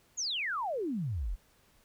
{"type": "exponential sweep", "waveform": "sine", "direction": "down", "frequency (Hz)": [7040, 36.71], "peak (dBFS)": -31, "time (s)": [0.17, 1.36], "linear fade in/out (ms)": 20, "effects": ["pink hiss -66 dBFS RMS until 1.84 s"]}